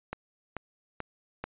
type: click train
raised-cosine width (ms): 0.5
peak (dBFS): -19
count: 4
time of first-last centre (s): 0.13-1.44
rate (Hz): 2.29
effects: resampled to 8000 Hz